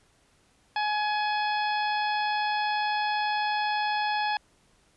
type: harmonic tone with a mistuned harmonic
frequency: 842 Hz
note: G#5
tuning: 24 cents sharp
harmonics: 1 / 2 / 3 / 4 / 5 / 6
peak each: -26 / -32 / -36 / -38 / -40 / -42 dBFS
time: 0.76-4.37 s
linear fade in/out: 2 ms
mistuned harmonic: 5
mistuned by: +32 cents
effects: pink hiss -64 dBFS RMS until 4.96 s + resampled to 24000 Hz